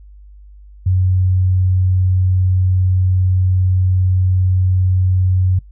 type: tone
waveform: sine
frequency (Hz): 92.5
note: F#2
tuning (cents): 0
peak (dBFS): -11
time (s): 0.86-5.59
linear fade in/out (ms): 5
effects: noise-tail reverb RT60 0.1 s tail -21 dB re dry + added 50 Hz sine -37 dBFS peak until 5.71 s